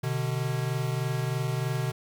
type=tone pair together; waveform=square; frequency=126.62 / 149.8 Hz; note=B2 / D3; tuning=+44 / +35 cents; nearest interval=minor third; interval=291 cents; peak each=-29 / -32 dBFS; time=0.03-1.92 s; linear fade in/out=10 ms; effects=11-bit